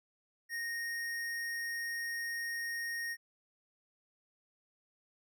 sine tone with hard clipping, 1859 Hz, A#6, 5 cents flat, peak -37 dBFS, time 0.49-3.17 s, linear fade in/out 50 ms, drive 17 dB, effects none

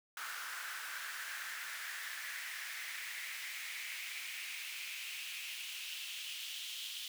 pink noise with high-pass filter sweep, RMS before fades -44 dBFS, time 0.17-7.08 s, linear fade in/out 2 ms, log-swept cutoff 1400 to 3200 Hz, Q 3.7, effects none

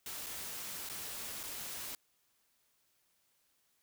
white noise with dropouts, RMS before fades -43 dBFS, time 0.06-1.95 s, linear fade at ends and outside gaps 1 ms, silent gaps 0.263-0.267 / 0.89-0.897 / 1.431-1.436 s, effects white hiss -75 dBFS RMS until 3.82 s

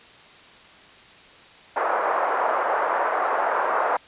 pink band-pass noise, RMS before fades -23 dBFS, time 1.76-3.97 s, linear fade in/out 5 ms, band 560 to 1400 Hz, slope 24 dB/octave, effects white hiss -48 dBFS RMS until 4.07 s + resampled to 8000 Hz

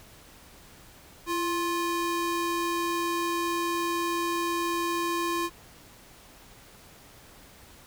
square ring-modulated tone, 698.5 Hz, F5, in tune, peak -24 dBFS, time 1.26-5.5 s, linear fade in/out 50 ms, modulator 359 Hz, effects pink hiss -52 dBFS RMS until 7.86 s

